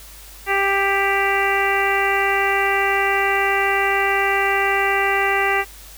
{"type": "harmonic tone with a mistuned harmonic", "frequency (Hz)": 394.2, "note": "G4", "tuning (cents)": 10, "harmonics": [1, 2, 3, 4, 5, 6, 7], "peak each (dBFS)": [-23, -22, -25, -26, -21, -26, -27], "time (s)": [0.46, 5.65], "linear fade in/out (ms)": 50, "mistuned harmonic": 6, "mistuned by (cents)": -19, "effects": ["added 50 Hz sine -42 dBFS peak until 5.97 s", "white hiss -42 dBFS RMS until 5.97 s"]}